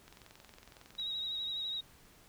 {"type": "click train", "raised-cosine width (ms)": 0.2, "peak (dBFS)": -36, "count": 21, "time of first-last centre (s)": [0.08, 0.997], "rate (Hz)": 21.8}
{"type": "tone with vibrato", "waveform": "sine", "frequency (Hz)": 3818, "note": "A#7", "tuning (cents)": 41, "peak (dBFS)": -35, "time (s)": [0.98, 1.81], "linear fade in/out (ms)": 10, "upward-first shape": "triangle", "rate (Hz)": 12, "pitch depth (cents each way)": 45}
{"effects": ["pink hiss -61 dBFS RMS until 2.28 s"]}